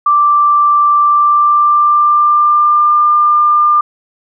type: tone with pitch glide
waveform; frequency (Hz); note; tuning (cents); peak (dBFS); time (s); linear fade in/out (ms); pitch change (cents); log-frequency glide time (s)
sine; 1174.7 to 1198.7; D6 to D6; 0 to +35; -6; 0.06-3.81; 5; +35; 0.99-3.01
effects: none